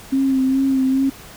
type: tone with vibrato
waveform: sine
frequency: 266.2 Hz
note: C4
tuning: 30 cents sharp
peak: -14 dBFS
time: 0.12-1.1 s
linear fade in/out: 10 ms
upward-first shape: sine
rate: 2.4 Hz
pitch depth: 29 cents each way
effects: pink hiss -40 dBFS RMS until 1.36 s